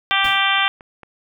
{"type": "harmonic tone", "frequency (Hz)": 392, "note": "G4", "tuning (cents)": 0, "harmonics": [2, 3, 4, 5, 6, 7, 8, 9], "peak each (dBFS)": [-24, -22, -22, -24, -23, -25, -22, -25], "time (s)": [0.11, 0.68], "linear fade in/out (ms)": 0}
{"type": "noise with exponential decay", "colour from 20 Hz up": "pink", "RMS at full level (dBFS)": -31, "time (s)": [0.24, 0.52], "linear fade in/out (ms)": 5, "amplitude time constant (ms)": 59}
{"type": "click train", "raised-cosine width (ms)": 0.5, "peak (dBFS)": -25, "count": 4, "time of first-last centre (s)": [0.36, 1.033], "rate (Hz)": 4.46}
{"effects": []}